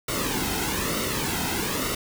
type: noise with flanger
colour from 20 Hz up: pink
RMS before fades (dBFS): -27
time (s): 0.08-1.95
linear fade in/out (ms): 5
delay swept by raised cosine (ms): 1.2 to 1.76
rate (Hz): 1.1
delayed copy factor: -0.65
effects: none